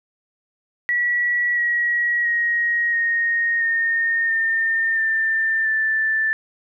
sine tone with pitch steps, 1936 / 1910.4 / 1885.2 / 1860.4 / 1835.8 / 1811.6 / 1787.7 / 1764.1 Hz, B6 / A#6 / A#6 / A#6 / A#6 / A#6 / A6 / A6, -35 / +42 / +19 / -4 / -27 / -50 / +27 / +4 cents, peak -17 dBFS, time 0.89-6.33 s, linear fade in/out 0 ms, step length 680 ms, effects none

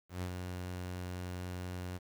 sawtooth tone with ADSR envelope, 90.4 Hz, F#2, 40 cents flat, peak -31 dBFS, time 0.09-1.99 s, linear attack 130 ms, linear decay 75 ms, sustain -4 dB, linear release 28 ms, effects 10-bit

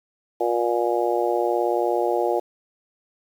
harmonic tone, 118.9 Hz, A#2, 35 cents sharp, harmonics 3 / 4 / 5 / 6 / 7, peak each -24 / -25 / -26 / -27 / -27 dBFS, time 0.4-2.4 s, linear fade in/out 10 ms, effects 8-bit

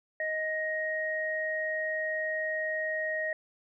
sine tone pair together, 626 / 1875.9 Hz, D#5 / A#6, +10 / +10 cents, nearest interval octave + perfect fifth, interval 1900 cents, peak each -33 / -31 dBFS, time 0.2-3.33 s, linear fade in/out 2 ms, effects none

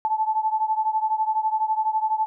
sine beating tone pair, 868 / 880 Hz, A5 / A5, -24 / 0 cents, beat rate 12 Hz, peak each -22 / -25 dBFS, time 0.05-2.26 s, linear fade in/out 0 ms, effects none

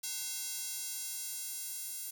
square tone with high-pass filter sweep, 300.9 Hz, D4, 42 cents sharp, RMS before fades -40 dBFS, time 0.03-2.11 s, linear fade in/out 10 ms, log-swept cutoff 5700 to 9300 Hz, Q 0.84, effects none

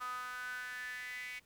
sawtooth tone with high-pass filter sweep, 249.7 Hz, B3, 19 cents sharp, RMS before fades -43 dBFS, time 0-1.4 s, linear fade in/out 20 ms, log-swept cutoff 1200 to 2200 Hz, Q 8.9, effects pink hiss -69 dBFS RMS until 1.45 s

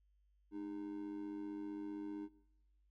triangle tone with amplitude modulation, 306.8 Hz, D#4, 24 cents flat, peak -37 dBFS, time 0.51-2.29 s, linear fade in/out 50 ms, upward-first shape sine, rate 95.4 Hz, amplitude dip 70%, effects noise-tail reverb RT60 1.0 s tail -20 dB re dry + added 50 Hz sine -70 dBFS peak until 2.9 s

